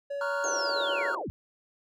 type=tone; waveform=triangle; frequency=565 Hz; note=C#5; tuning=33 cents sharp; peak=-29 dBFS; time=0.1-1.12 s; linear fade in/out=10 ms
type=chord; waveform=triangle; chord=Gb major seventh; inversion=first; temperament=equal; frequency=932.3 / 1108.7 / 1396.9 / 1480 Hz; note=Bb5 / Db6 / F6 / Gb6; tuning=0 / 0 / 0 / 0 cents; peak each=-34 / -37 / -31 / -35 dBFS; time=0.21-1.15 s; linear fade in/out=2 ms
type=band-pass noise; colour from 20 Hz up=pink; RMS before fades=-39 dBFS; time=0.44-1.23 s; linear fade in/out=5 ms; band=330 to 760 Hz; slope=48 dB/octave
type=linear sweep; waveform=sine; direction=down; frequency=6645 to 34.65 Hz; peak=-32 dBFS; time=0.44-1.3 s; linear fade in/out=0 ms
effects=none